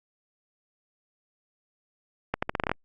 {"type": "accelerating click train", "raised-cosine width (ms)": 0.5, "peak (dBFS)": -10, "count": 9, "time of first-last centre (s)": [2.34, 2.716], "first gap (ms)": 85, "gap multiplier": 0.82, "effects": ["Opus 48 kbps"]}